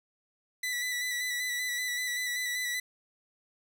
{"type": "tone with vibrato", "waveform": "sawtooth", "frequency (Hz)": 1975.5, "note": "B6", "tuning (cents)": 0, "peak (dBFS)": -27, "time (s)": [0.63, 2.8], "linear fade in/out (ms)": 5, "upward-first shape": "square", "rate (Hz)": 5.2, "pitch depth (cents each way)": 22, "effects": []}